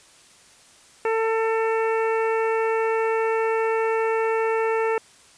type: harmonic tone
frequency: 447.5 Hz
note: A4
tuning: 29 cents sharp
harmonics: 1 / 2 / 3 / 4 / 5 / 6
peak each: -21 / -27 / -31 / -33 / -35 / -37 dBFS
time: 1.05-4.98 s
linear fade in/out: 2 ms
effects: white hiss -52 dBFS RMS until 5.37 s + resampled to 22050 Hz